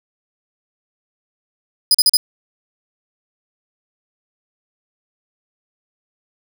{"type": "tone bursts", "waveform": "sawtooth", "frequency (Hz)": 4983, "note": "D#8", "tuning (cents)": 2, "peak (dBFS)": -6, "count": 4, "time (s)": [1.91, 2.17], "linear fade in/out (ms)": 2, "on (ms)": 35, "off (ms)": 40, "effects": []}